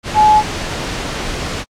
sine tone in noise, 853 Hz, G#5, 46 cents sharp, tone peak -6 dBFS, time 0.14-0.43 s, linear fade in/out 50 ms, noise pink, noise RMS -22 dBFS, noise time 0.03-1.65 s, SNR +13 dB, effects low-pass 6000 Hz 12 dB/octave + AAC 64 kbps

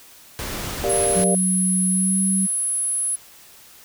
pink noise, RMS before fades -29 dBFS, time 0.39-1.24 s, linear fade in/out 0 ms
sine chord, G minor seventh, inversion none, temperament equal, 392 / 466.2 / 587.3 / 698.5 Hz, G4 / Bb4 / D5 / F5, 0 / 0 / 0 / 0 cents, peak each -24 / -26 / -24 / -26 dBFS, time 0.84-1.35 s, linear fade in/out 0 ms
sine tone, 10680 Hz, E9, 22 cents sharp, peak -20 dBFS, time 0.89-3.16 s, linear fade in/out 10 ms
sine tone with pitch glide, 184.5 to 190.68 Hz, F#3 to G3, -5 to -48 cents, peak -19 dBFS, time 1.15-2.47 s, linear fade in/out 20 ms, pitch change +57 cents, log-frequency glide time 1.89-2.19 s
effects white hiss -47 dBFS RMS until 3.84 s

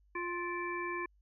harmonic tone with a mistuned harmonic, 350.2 Hz, F4, 5 cents sharp, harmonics 1 / 3 / 5 / 7, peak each -39 / -39 / -42 / -42 dBFS, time 0.15-1.06 s, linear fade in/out 5 ms, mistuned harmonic 7, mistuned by -88 cents, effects added 50 Hz sine -64 dBFS peak until 1.21 s

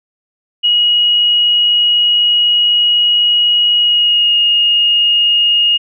sine tone with pitch glide, 2898 to 2856 Hz, F#7 to F7, -37 to +38 cents, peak -8 dBFS, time 0.63-5.78 s, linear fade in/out 20 ms, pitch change -25 cents, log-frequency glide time 3.8-4.37 s, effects none

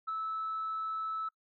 sine tone with ADSR envelope, 1307 Hz, E6, 15 cents flat, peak -29 dBFS, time 0.07-1.29 s, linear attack 20 ms, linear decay 3 ms, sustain -3 dB, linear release 9 ms, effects noise-tail reverb RT60 0.1 s tail -24 dB re dry + tanh soft clip ceiling -29 dBFS

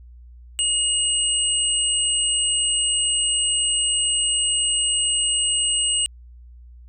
sine tone pair together, 2869 / 8162 Hz, F7 / C9, +46 / -44 cents, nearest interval octave + tritone, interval 1810 cents, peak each -21 dBFS, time 0.59-6.06 s, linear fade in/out 0 ms, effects added 60 Hz sine -41 dBFS peak until 6.88 s

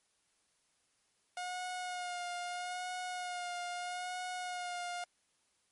sawtooth tone with vibrato, 718 Hz, F5, 48 cents sharp, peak -34 dBFS, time 1.37-5.04 s, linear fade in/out 2 ms, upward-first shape sine, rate 0.78 Hz, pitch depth 27 cents each way, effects white hiss -75 dBFS RMS until 5.71 s + MP3 48 kbps

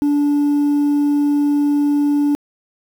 sine tone, 290 Hz, D4, 22 cents flat, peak -10 dBFS, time 0.02-2.35 s, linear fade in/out 0 ms, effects tanh soft clip ceiling -12 dBFS + 7-bit

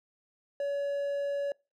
triangle tone with hard clipping, 566 Hz, C#5, 36 cents sharp, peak -30 dBFS, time 0.6-1.52 s, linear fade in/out 2 ms, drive 6 dB, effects noise-tail reverb RT60 0.3 s tail -26 dB re dry

